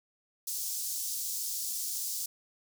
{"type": "high-pass noise", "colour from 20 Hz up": "pink", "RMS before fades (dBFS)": -35, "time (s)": [0.47, 2.26], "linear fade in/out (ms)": 5, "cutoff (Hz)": 5400, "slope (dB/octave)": 24, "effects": []}